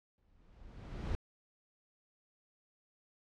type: noise with exponential growth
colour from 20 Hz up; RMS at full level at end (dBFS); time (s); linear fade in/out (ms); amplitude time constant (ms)
brown; -34; 0.18-1.15; 0; 210
effects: low-pass 5000 Hz 12 dB/octave